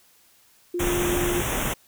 sine tone, 351.3 Hz, F4, 10 cents sharp, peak -24 dBFS, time 0.74-1.41 s, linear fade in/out 5 ms
pink band-stop noise, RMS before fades -26 dBFS, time 0.79-1.74 s, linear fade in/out 10 ms, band 3600 to 5700 Hz, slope 96 dB/octave
effects white hiss -58 dBFS RMS until 1.87 s

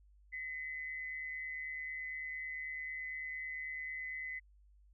sine tone with amplitude modulation, 2024 Hz, B6, 42 cents sharp, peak -37 dBFS, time 0.32-4.4 s, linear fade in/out 20 ms, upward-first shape sine, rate 149 Hz, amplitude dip 55%, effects added 50 Hz sine -61 dBFS peak until 4.93 s

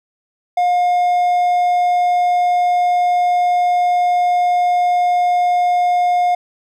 triangle tone, 713 Hz, F5, 36 cents sharp, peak -10 dBFS, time 0.57-6.35 s, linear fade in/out 5 ms, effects none

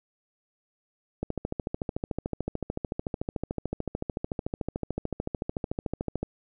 click train, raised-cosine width 2 ms, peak -16 dBFS, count 69, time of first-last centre 1.23-6.23 s, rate 13.6 Hz, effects none

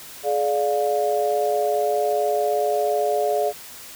sine chord, D diminished, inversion second, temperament just, 422.9 / 587.3 / 704.8 Hz, Ab4 / D5 / F5, +31 / 0 / +16 cents, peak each -23 dBFS, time 0.23-3.53 s, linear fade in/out 50 ms, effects white hiss -40 dBFS RMS until 3.95 s

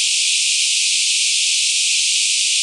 pink band-pass noise, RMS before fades -17 dBFS, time 0-2.62 s, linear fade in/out 0 ms, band 2400 to 9600 Hz, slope 96 dB/octave, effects none

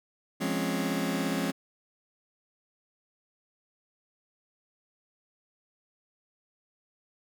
sawtooth chord, Db major seventh, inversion first, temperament just, 173.24 / 207.9 / 259.9 / 277.2 Hz, F3 / Ab3 / C4 / Db4, -14 / +2 / -11 / 0 cents, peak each -29 dBFS, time 0.4-1.52 s, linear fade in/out 20 ms, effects none

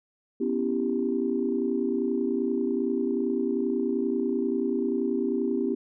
sine chord, C# half-diminished seventh, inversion third, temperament equal, 246.9 / 277.2 / 329.6 / 392 Hz, B3 / C#4 / E4 / G4, 0 / 0 / 0 / 0 cents, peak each -28 / -30 / -31 / -28 dBFS, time 0.4-5.75 s, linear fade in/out 10 ms, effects tanh soft clip ceiling -13 dBFS

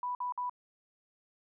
sine tone bursts, 987.8 Hz, B5, in tune, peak -32 dBFS, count 3, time 0.03-0.496 s, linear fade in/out 2 ms, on 120 ms, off 53 ms, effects none

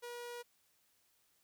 sawtooth tone, 480.7 Hz, B4, 47 cents flat, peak -40 dBFS, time 0.02-0.43 s, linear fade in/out 20 ms, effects white hiss -74 dBFS RMS until 1.43 s

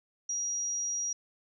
sine tone, 5740 Hz, F8, 47 cents sharp, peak -30 dBFS, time 0.29-1.13 s, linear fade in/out 5 ms, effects none

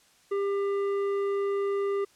triangle tone with tanh clipping, 398.7 Hz, G4, 29 cents sharp, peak -27 dBFS, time 0.31-2.05 s, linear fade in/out 10 ms, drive 14 dB, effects white hiss -61 dBFS RMS until 2.15 s + low-pass 9000 Hz 12 dB/octave

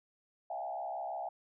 sine tone with frequency modulation, 740 Hz, F#5, in tune, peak -36 dBFS, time 0.5-1.29 s, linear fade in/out 5 ms, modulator 66.2 Hz, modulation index 1.5, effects none

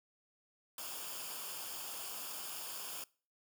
white noise with comb filter, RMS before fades -44 dBFS, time 0.78-3.04 s, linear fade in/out 2 ms, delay 0.5 ms, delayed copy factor -0.65, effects noise-tail reverb RT60 0.4 s tail -23 dB re dry

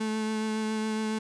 35% pulse tone with vibrato, 217.7 Hz, A3, 18 cents flat, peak -26 dBFS, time 0-1.19 s, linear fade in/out 10 ms, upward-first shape triangle, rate 7.2 Hz, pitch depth 15 cents each way, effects resampled to 22050 Hz

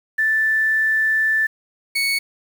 sine / 30% pulse tone pair in turn, 1761 / 2219 Hz, A6 / C#7, +1 / +1 cents, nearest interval major third, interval 400 cents, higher second, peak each -15 dBFS, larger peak neither, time 0.18-1.47 / 1.95-2.19 s, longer first, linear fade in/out 10 ms, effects 7-bit

